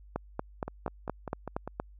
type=two click trains; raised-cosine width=1 ms; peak=-17 / -22 dBFS; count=8 / 6; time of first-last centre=0.16-1.799 / 0.68-1.676 s; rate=4.27 / 5.02 Hz; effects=added 50 Hz sine -50 dBFS peak until 1.99 s